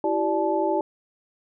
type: tone cluster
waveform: sine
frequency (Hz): 331.3 / 383.1 / 588 / 867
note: E4 / G4 / D5 / A5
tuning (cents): +9 / -40 / +2 / -26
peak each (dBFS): -26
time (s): 0.04-0.81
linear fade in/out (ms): 2
effects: none